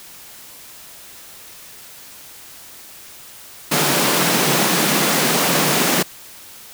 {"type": "high-pass noise", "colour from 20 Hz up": "pink", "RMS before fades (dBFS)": -17, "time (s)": [3.71, 6.03], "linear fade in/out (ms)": 10, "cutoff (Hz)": 140, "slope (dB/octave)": 96, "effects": ["white hiss -40 dBFS RMS until 6.73 s"]}